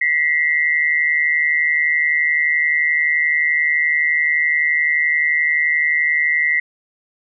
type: tone pair together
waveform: sine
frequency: 1936.4 / 2088 Hz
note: B6 / C7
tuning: -35 / -4 cents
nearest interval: minor second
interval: 131 cents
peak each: -16 / -18 dBFS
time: 0.01-6.6 s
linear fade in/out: 5 ms
effects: none